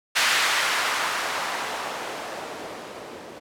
violet noise with low-pass filter sweep, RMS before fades -27 dBFS, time 0.15-3.4 s, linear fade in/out 20 ms, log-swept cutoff 1900 to 350 Hz, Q 1, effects none

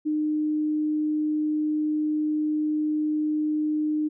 sine tone, 304.7 Hz, D#4, 36 cents flat, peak -22 dBFS, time 0.05-4.09 s, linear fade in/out 20 ms, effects none

